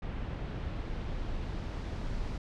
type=noise with low-pass filter sweep; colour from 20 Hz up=brown; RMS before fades=-36 dBFS; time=0.02-2.38 s; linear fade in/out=5 ms; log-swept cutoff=3000 to 5600 Hz; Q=0.97; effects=none